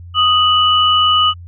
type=tone pair together; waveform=sine; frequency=1244.5 / 2958 Hz; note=D#6 / F#7; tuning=0 / -1 cents; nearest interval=octave + minor third; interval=1499 cents; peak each=-12 dBFS; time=0.14-1.34 s; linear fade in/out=50 ms; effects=added 87 Hz sine -31 dBFS peak until 1.47 s